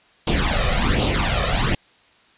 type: noise with flanger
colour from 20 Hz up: pink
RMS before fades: -19 dBFS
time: 0.27-1.75 s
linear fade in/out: 5 ms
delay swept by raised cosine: 0.27 to 1.67 ms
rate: 1.3 Hz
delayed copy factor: +0.75
effects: white hiss -55 dBFS RMS until 2.37 s + resampled to 8000 Hz